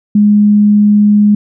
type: tone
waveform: sine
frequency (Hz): 207.7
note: G#3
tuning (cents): 0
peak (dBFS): -4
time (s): 0.15-1.35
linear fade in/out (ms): 5
effects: none